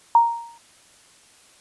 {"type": "tone with exponential decay", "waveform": "sine", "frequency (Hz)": 932.3, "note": "A#5", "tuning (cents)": 0, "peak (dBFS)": -8, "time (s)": [0.15, 0.58], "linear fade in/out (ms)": 2, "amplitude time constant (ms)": 92, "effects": ["white hiss -53 dBFS RMS until 1.6 s", "resampled to 24000 Hz"]}